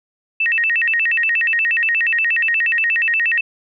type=tone with vibrato; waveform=sine; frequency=2224 Hz; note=C#7; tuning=5 cents sharp; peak=-14 dBFS; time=0.4-3.41 s; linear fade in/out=5 ms; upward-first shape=square; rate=8.4 Hz; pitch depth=300 cents each way; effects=none